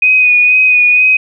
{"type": "tone with vibrato", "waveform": "sine", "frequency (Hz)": 2489, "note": "D#7", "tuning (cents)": 0, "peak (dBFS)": -5, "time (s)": [0.02, 1.17], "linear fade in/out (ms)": 5, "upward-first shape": "sine", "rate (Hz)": 2.1, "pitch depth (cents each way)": 24, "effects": []}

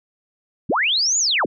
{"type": "linear two-way sweep", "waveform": "sine", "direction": "up then down", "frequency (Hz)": [87.31, 7070, 87.31], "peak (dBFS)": -16, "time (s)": [0.69, 1.46], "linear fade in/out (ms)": 10, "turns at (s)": 1.18, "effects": []}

